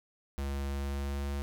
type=tone with pitch glide; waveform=square; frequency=69.4 to 70.33 Hz; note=C#2 to C#2; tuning=+3 to +26 cents; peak=-33 dBFS; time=0.38-1.42 s; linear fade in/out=0 ms; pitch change=+23 cents; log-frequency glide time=0.66-1.3 s; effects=none